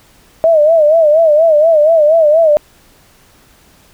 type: tone with vibrato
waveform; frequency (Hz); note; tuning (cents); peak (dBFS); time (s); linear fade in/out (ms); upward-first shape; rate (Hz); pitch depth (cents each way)
sine; 628; D#5; +16; -5; 0.44-2.57; 0; sine; 4.2; 110
effects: pink hiss -47 dBFS RMS until 3.93 s